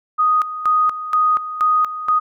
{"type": "tone with tremolo", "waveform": "sine", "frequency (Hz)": 1244.5, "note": "D#6", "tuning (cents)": 0, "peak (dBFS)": -12, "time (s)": [0.18, 2.2], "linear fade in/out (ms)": 20, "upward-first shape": "square", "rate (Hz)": 2.1, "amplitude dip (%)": 75, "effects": []}